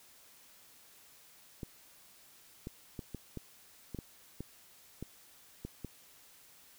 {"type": "clicks", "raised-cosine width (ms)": 3, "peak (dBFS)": -27, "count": 11, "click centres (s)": [1.632, 2.671, 2.992, 3.147, 3.373, 3.947, 3.988, 4.406, 5.026, 5.65, 5.847], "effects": ["white hiss -60 dBFS RMS until 6.78 s"]}